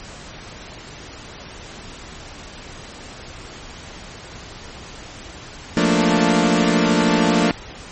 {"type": "chord", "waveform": "sawtooth", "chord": "Bb major seventh", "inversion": "second", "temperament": "equal", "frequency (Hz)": [174.61, 220, 233.1, 293.7], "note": ["F3", "A3", "Bb3", "D4"], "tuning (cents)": [0, 0, 0, 0], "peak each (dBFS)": -16, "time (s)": [5.77, 7.51], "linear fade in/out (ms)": 0, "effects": ["pink hiss -37 dBFS RMS until 7.91 s", "MP3 32 kbps"]}